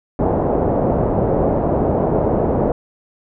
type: low-pass noise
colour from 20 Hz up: white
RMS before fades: -17 dBFS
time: 0.19-2.72 s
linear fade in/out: 2 ms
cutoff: 680 Hz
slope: 24 dB/octave
effects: none